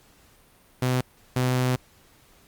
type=tone bursts at uneven times; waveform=sawtooth; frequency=126.9 Hz; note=B2; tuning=47 cents sharp; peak=-17 dBFS; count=2; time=0.82-1.01 / 1.36-1.76 s; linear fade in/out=5 ms; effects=pink hiss -57 dBFS RMS until 2.47 s + Opus 48 kbps